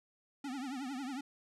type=tone with vibrato; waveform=square; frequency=266.1 Hz; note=C4; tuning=29 cents sharp; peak=-39 dBFS; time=0.44-1.21 s; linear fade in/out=5 ms; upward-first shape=triangle; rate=11 Hz; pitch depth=170 cents each way; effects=low-pass 9000 Hz 12 dB/octave